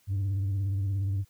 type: tone with vibrato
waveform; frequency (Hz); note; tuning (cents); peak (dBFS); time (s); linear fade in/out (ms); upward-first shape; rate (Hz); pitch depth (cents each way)
sine; 98; G2; 0; -23; 0.07-1.25; 50; sine; 17; 56
effects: tanh soft clip ceiling -25 dBFS + white hiss -66 dBFS RMS until 1.29 s